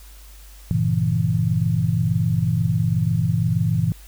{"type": "chord", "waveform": "sine", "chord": "G diminished seventh", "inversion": "none", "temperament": "equal", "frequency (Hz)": [98, 116.54, 138.59, 164.81], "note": ["G2", "Bb2", "Db3", "Fb3"], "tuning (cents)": [0, 0, 0, 0], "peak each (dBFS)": [-25, -21, -26, -21], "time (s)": [0.71, 3.92], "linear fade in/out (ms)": 0, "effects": ["added 50 Hz sine -41 dBFS peak until 4.07 s", "white hiss -49 dBFS RMS until 4.07 s"]}